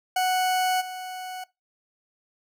40% pulse tone with level steps, 740 Hz, F#5, in tune, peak -20 / -32 dBFS, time 0.16-1.44 s, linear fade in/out 5 ms, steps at 0.8 s, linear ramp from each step 20 ms, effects noise-tail reverb RT60 0.2 s tail -20 dB re dry

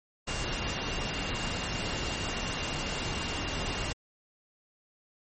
sine tone in noise, 2794 Hz, F7, in tune, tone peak -40 dBFS, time 0.27-3.93 s, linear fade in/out 10 ms, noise pink, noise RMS -33 dBFS, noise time 0.27-3.93 s, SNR -10 dB, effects MP3 32 kbps

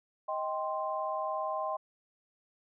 sine chord, C minor, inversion first, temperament just, 627.9 / 784.9 / 1046.5 Hz, Eb5 / G5 / C6, +16 / +2 / 0 cents, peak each -35 / -37 / -35 dBFS, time 0.28-1.77 s, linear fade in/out 10 ms, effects none

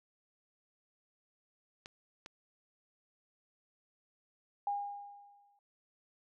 clicks, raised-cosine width 0.2 ms, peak -29 dBFS, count 2, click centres 1.859 / 2.261 s
sine tone with exponential decay, 811 Hz, G#5, 41 cents flat, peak -30 dBFS, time 4.67-5.59 s, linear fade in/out 2 ms, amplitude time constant 200 ms
effects none

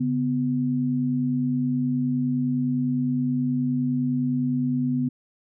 sine tone pair together, 140.31 / 250 Hz, C#3 / B3, +21 / +21 cents, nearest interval minor seventh, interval 1000 cents, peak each -27 / -22 dBFS, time 0-5.09 s, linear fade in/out 10 ms, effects none

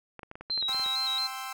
clicks, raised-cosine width 0.5 ms, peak -27 dBFS, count 12, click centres 0.193 / 0.232 / 0.314 / 0.355 / 0.41 / 0.499 / 0.577 / 0.626 / 0.693 / 0.747 / 0.797 / 0.862 s
sine tone with vibrato, 3985 Hz, B7, 15 cents sharp, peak -27 dBFS, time 0.5-1.27 s, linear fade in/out 5 ms, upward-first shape square, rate 4.4 Hz, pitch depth 59 cents each way
sawtooth chord, C major, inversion second, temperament equal, 784 / 1046.5 / 1318.5 Hz, G5 / C6 / E6, 0 / 0 / 0 cents, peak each -36 dBFS, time 0.68-1.53 s, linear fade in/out 5 ms
effects none

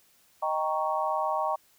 sine chord, Eb dominant seventh, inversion none, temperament equal, 622.3 / 784 / 932.3 / 1108.7 Hz, Eb5 / G5 / Bb5 / Db6, 0 / 0 / 0 / 0 cents, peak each -31 dBFS, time 0.42-1.56 s, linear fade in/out 10 ms, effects white hiss -63 dBFS RMS until 1.78 s

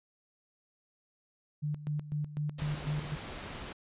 sine tone with tremolo, 148.9 Hz, D3, 24 cents sharp, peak -30 dBFS, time 1.62-3.16 s, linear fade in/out 20 ms, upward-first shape square, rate 4 Hz, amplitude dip 75%
pink noise, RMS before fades -42 dBFS, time 2.58-3.73 s, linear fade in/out 10 ms
effects resampled to 8000 Hz

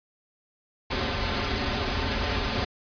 pink noise with comb filter, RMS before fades -27 dBFS, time 0.9-2.65 s, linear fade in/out 10 ms, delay 6.2 ms, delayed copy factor -0.75, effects resampled to 11025 Hz

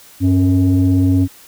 sine tone pair together, 96.52 / 273 Hz, G2 / C#4, -26 / -26 cents, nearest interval octave + tritone, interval 1800 cents, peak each -11 dBFS, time 0.2-1.28 s, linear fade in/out 50 ms, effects tanh soft clip ceiling -6 dBFS + white hiss -43 dBFS RMS until 1.47 s

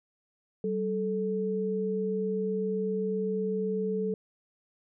sine tone pair together, 191.7 / 436.1 Hz, G3 / A4, -38 / -15 cents, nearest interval octave + major second, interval 1423 cents, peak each -31 / -29 dBFS, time 0.64-4.14 s, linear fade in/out 2 ms, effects none

